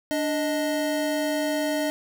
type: tone pair together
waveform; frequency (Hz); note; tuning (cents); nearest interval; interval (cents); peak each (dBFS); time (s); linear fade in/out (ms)
square; 293.7 / 622.3; D4 / D#5; 0 / 0; octave + minor second; 1300; -27; 0.11-1.9; 0
effects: none